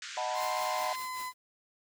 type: band-pass noise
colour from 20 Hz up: pink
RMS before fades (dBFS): -43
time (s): 0.02-0.96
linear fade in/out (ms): 2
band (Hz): 1400 to 7400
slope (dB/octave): 48
type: chord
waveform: sine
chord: B dominant seventh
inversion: first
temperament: equal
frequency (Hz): 622.3 / 740 / 880 / 987.8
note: D#5 / F#5 / A5 / B5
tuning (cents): 0 / 0 / 0 / 0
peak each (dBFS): -37 / -35 / -38 / -37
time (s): 0.17-0.93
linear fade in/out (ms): 2
type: tone with pitch glide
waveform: 35% pulse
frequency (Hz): 1046.5 to 1011.4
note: C6 to B5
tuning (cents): 0 to +41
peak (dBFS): -34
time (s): 0.33-1.33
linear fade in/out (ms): 50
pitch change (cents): -59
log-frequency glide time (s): 0.64-1.21
type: noise with tremolo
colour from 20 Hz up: white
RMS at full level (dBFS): -45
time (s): 0.39-1.34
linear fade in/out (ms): 20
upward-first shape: triangle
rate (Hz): 5.2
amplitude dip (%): 100
effects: none